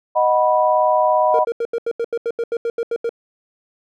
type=chord; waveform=sine; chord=B major; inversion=first; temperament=equal with one note detuned; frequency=622.3 / 740 / 982.1 Hz; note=D#5 / F#5 / B5; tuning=0 / 0 / -10 cents; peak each=-16 / -19 / -17 dBFS; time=0.15-1.45 s; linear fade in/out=20 ms
type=tone bursts; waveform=triangle; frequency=466.2 Hz; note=A#4; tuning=in tune; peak=-16 dBFS; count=14; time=1.34-3.093 s; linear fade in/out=2 ms; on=50 ms; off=81 ms
effects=none